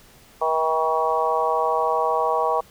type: harmonic tone with a mistuned harmonic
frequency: 160 Hz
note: D#3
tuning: 49 cents sharp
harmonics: 3 / 4 / 5 / 6 / 7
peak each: -25 / -25 / -25 / -25 / -25 dBFS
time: 0.41-2.61 s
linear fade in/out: 10 ms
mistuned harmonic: 5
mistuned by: -16 cents
effects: pink hiss -51 dBFS RMS until 2.7 s